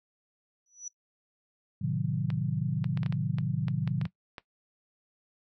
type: tone with exponential growth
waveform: sine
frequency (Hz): 5910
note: F#8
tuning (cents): -3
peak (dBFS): -33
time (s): 0.66-0.88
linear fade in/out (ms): 2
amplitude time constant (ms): 47
type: chord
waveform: sine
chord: A diminished seventh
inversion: none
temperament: equal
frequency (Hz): 110 / 130.81 / 155.56 / 185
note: A2 / C3 / Eb3 / Gb3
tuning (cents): 0 / 0 / 0 / 0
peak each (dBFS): -35 / -32 / -31 / -34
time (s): 1.81-4.07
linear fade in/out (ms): 10
type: clicks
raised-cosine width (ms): 0.3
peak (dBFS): -24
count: 12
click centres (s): 2.303 / 2.843 / 2.974 / 3.032 / 3.062 / 3.125 / 3.385 / 3.683 / 3.876 / 4.014 / 4.054 / 4.382
effects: noise-tail reverb RT60 0.1 s tail -18 dB re dry